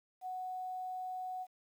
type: tone with quantisation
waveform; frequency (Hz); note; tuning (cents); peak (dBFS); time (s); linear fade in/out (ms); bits
sine; 740; F#5; 0; -38; 0.21-1.47; 50; 11
effects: none